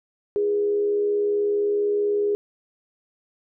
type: tone with frequency modulation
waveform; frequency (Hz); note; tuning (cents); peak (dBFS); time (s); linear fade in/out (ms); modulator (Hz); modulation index
sine; 411.6; G#4; -16; -19; 0.36-2.35; 0; 75.6; 0.3
effects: none